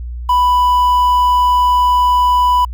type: tone with quantisation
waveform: triangle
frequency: 990 Hz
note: B5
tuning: 4 cents sharp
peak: -7 dBFS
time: 0.29-2.65 s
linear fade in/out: 5 ms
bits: 6
effects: added 60 Hz sine -22 dBFS peak until 2.73 s